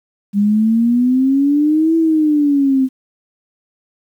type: exponential two-way sweep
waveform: sine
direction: up then down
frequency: 199.6 to 329.6 to 258.6 Hz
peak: -10 dBFS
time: 0.33-2.89 s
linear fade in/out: 50 ms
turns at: 1.96 s
effects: 8-bit